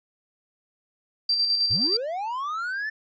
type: tone with tremolo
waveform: sine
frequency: 4699 Hz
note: D8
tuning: in tune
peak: -18 dBFS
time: 1.29-1.97 s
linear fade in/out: 5 ms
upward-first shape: square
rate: 9.5 Hz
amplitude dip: 40%
type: linear sweep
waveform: triangle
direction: up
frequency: 77 to 1784 Hz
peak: -25 dBFS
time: 1.7-2.9 s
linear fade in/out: 10 ms
effects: tanh soft clip ceiling -14 dBFS + resampled to 16000 Hz